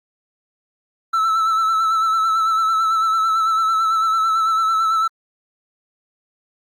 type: tone with vibrato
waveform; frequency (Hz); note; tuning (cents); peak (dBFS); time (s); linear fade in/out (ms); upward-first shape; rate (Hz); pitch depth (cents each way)
triangle; 1318.5; E6; 0; -13; 1.13-5.08; 10; sine; 9; 33
effects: Opus 48 kbps